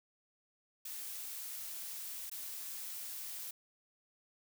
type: noise with dropouts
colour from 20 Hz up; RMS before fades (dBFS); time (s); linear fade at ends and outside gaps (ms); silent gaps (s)
blue; -44; 0.85-3.51; 5; 2.298-2.314
effects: none